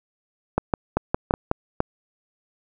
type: clicks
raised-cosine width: 1 ms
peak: -5 dBFS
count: 8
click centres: 0.58 / 0.738 / 0.97 / 1.145 / 1.309 / 1.339 / 1.514 / 1.804 s
effects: none